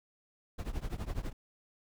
brown noise with tremolo, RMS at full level -33 dBFS, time 0.58-1.33 s, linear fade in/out 10 ms, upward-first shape triangle, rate 12 Hz, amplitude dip 95%, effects none

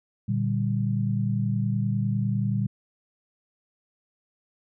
sine chord, G minor, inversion first, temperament equal, 116.54 / 146.83 / 196 Hz, Bb2 / D3 / G3, 0 / 0 / 0 cents, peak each -25 / -30 / -27 dBFS, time 0.28-2.67 s, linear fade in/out 10 ms, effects none

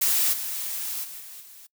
blue noise with level steps, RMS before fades -22 / -31 / -39 / -42 / -47 dBFS, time 0.01-1.67 s, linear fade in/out 10 ms, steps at 0.32 / 1.03 / 1.19 / 1.4 s, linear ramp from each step 20 ms, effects noise-tail reverb RT60 0.1 s tail -23 dB re dry

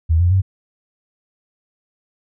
sine tone with pitch steps, 81 / 87.82 / 95.22 Hz, E2 / F2 / G2, -30 / +10 / -50 cents, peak -11 dBFS, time 0.09-0.42 s, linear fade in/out 20 ms, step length 110 ms, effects none

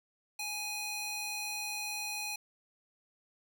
square tone with high-pass filter, 830.6 Hz, G#5, in tune, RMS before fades -38 dBFS, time 0.39-2.36 s, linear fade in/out 5 ms, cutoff 2200 Hz, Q 0.8, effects none

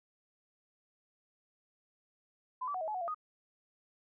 sine tone with pitch steps, 1013 / 1156 / 739 / 638 / 853 / 737 / 683 / 1242 Hz, B5 / D6 / F#5 / D#5 / G#5 / F#5 / F5 / D#6, +44 / -28 / -2 / +43 / +46 / -7 / -39 / -3 cents, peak -34 dBFS, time 2.61-3.146 s, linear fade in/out 10 ms, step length 67 ms, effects none

